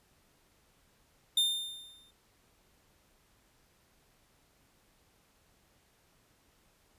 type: tone with exponential decay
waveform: 45% pulse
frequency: 3618 Hz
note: A7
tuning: 48 cents sharp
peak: -23 dBFS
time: 1.37-2.11 s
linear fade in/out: 5 ms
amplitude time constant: 160 ms
effects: pink hiss -68 dBFS RMS until 6.98 s + resampled to 32000 Hz